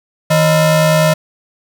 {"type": "ring-modulated tone", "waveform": "40% pulse", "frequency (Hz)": 390, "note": "G4", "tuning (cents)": -9, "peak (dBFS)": -5, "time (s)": [0.3, 1.14], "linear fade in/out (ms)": 10, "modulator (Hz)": 230, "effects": []}